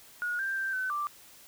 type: tone with pitch steps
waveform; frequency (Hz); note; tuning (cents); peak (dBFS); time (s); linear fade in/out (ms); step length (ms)
sine; 1446 / 1579 / 1569 / 1519 / 1177; F#6 / G6 / G6 / F#6 / D6; -40 / +12 / +1 / +45 / +3; -29; 0.22-1.07; 0; 170
effects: white hiss -54 dBFS RMS until 1.47 s